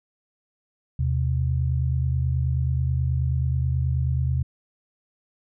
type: tone pair together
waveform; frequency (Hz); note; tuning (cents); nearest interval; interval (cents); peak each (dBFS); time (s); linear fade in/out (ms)
sine; 78.97 / 128.3; D#2 / C3; +26 / -34; minor sixth; 840; -23; 0.99-4.43; 5
effects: none